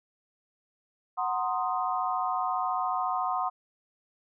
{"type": "chord", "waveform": "sine", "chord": "C half-diminished seventh", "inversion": "second", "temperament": "equal", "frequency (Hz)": [740, 932.3, 1046.5, 1244.5], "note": ["Gb5", "Bb5", "C6", "Eb6"], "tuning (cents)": [0, 0, 0, 0], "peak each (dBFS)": [-30, -36, -31, -33], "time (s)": [1.17, 3.5], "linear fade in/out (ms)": 20, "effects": []}